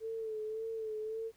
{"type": "tone with vibrato", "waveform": "sine", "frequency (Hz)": 440, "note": "A4", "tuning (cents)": 0, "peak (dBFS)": -36, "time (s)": [0, 1.32], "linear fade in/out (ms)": 50, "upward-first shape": "sine", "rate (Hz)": 1.8, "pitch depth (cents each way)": 41, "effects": ["pink hiss -68 dBFS RMS until 1.36 s"]}